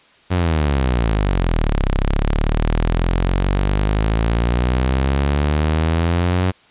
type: exponential two-way sweep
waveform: sawtooth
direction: down then up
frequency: 93.4 to 32.7 to 93.4 Hz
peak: -11 dBFS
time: 0.3-6.52 s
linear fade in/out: 20 ms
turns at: 1.86 s
effects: white hiss -51 dBFS RMS until 6.7 s + resampled to 8000 Hz